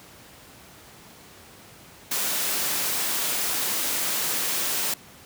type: high-pass noise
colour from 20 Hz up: white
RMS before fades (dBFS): -26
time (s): 2.11-4.94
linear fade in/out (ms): 5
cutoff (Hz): 170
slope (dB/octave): 12
effects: pink hiss -48 dBFS RMS until 5.25 s + high-pass 80 Hz 12 dB/octave